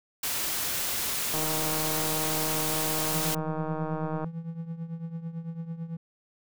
white noise, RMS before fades -30 dBFS, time 0.23-3.35 s, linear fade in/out 5 ms
click train, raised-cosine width 1 ms, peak -20 dBFS, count 454, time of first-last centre 1.34-4.244 s, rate 156 Hz
triangle tone with tremolo, 165.4 Hz, E3, 6 cents sharp, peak -28 dBFS, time 3.13-5.97 s, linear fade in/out 5 ms, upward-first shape triangle, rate 9 Hz, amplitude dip 80%
effects none

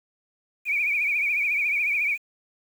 sine tone with vibrato, 2349 Hz, D7, in tune, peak -21 dBFS, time 0.65-2.18 s, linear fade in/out 50 ms, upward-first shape triangle, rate 14 Hz, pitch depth 110 cents each way, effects 8-bit

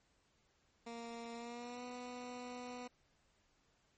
15% pulse tone with pitch glide, 233.1 to 247 Hz, A#3 to B3, 0 to 0 cents, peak -39 dBFS, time 0.86-2.88 s, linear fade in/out 10 ms, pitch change +100 cents, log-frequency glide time 1.34-1.84 s, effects pink hiss -75 dBFS RMS until 3.97 s + MP3 32 kbps

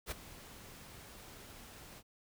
pink noise with ADSR envelope, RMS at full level -38 dBFS, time 0.06-2.03 s, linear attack 55 ms, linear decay 12 ms, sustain -15 dB, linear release 51 ms, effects none

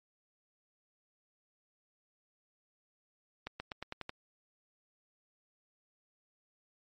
accelerating click train, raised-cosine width 0.3 ms, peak -23 dBFS, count 7, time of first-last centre 3.47-4.094 s, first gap 130 ms, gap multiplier 0.91, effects MP3 48 kbps

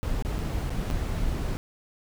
brown noise with dropouts, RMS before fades -28 dBFS, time 0.03-1.57 s, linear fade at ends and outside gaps 0 ms, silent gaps 0.224-0.249 / 0.385-0.39 / 0.695-0.704 / 0.902-0.91 s, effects none

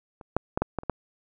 clicks, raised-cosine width 1 ms, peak -29 / -8 / -11 / -9 / -13 / -27 / -11 dBFS, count 7, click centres 0.212 / 0.366 / 0.575 / 0.62 / 0.787 / 0.834 / 0.897 s, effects none

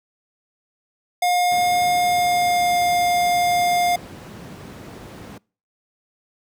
square tone with pitch glide, 713 to 706.4 Hz, F5 to F5, +36 to +20 cents, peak -17 dBFS, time 1.22-3.96 s, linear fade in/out 5 ms, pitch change -16 cents, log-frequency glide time 1.86-2.8 s
brown noise, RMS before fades -30 dBFS, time 1.51-5.38 s, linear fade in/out 5 ms
effects noise-tail reverb RT60 0.4 s tail -26 dB re dry + high-pass 150 Hz 12 dB/octave

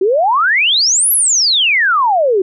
sine exponential two-way sweep, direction up then down, 360 to 11840 to 360 Hz, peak -9 dBFS, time 0.01-2.42 s, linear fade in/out 5 ms, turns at 1.12 s, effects none

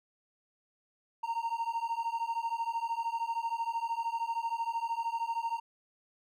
triangle beating tone pair, 915 / 928 Hz, A#5 / A#5, -32 / -8 cents, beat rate 13 Hz, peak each -33 / -32 dBFS, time 1.23-5.6 s, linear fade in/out 10 ms, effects none

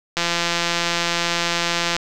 click train, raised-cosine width 0.2 ms, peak -3 dBFS, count 308, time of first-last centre 0.17-1.965 s, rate 171 Hz, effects none

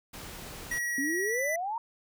pink noise, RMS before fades -43 dBFS, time 0.13-0.79 s, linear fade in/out 10 ms
square tone with pitch glide, 1915 to 1986 Hz, A#6 to B6, +46 to +9 cents, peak -30 dBFS, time 0.71-1.56 s, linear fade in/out 5 ms, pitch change +63 cents, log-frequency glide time 1.25-1.4 s
sine exponential sweep, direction up, 263.1 to 950 Hz, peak -30 dBFS, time 0.98-1.78 s, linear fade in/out 2 ms
effects none

